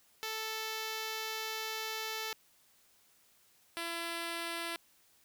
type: tone pair in turn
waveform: 5% pulse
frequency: 440 / 336.8 Hz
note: A4 / E4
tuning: 0 / +37 cents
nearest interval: perfect fourth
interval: 463 cents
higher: first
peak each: -25 dBFS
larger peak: neither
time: 0.23-2.33 / 3.77-4.76 s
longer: first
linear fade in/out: 0 ms
effects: white hiss -67 dBFS RMS until 5.24 s